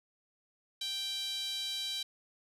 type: tone with high-pass filter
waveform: sawtooth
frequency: 784 Hz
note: G5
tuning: in tune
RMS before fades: -37 dBFS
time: 0.81-2.03 s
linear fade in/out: 5 ms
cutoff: 3600 Hz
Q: 9.6
effects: resampled to 32000 Hz